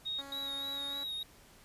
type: tone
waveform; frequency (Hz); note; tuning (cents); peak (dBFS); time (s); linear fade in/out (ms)
sine; 3745; A#7; +7; -34; 0.05-0.22; 20
type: tone with pitch glide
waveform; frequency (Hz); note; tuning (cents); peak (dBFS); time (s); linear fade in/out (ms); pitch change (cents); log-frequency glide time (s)
10% pulse; 277.2 to 280.1; C#4 to C#4; 0 to +18; -38; 0.18-1.04; 10; +18; 0.7-0.79
type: tone with vibrato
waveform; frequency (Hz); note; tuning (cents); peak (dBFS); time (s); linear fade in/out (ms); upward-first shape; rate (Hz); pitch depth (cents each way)
triangle; 3801; A#7; +33; -35; 0.32-1.23; 2; triangle; 3.3; 44
effects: pink hiss -59 dBFS RMS until 1.64 s + resampled to 32000 Hz